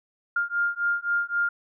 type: beating tone pair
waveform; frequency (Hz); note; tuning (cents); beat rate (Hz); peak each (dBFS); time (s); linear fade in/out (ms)
sine; 1403 / 1406.8; F6 / F6; +8 / +12; 3.8; -26; 0.36-1.49; 5
effects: none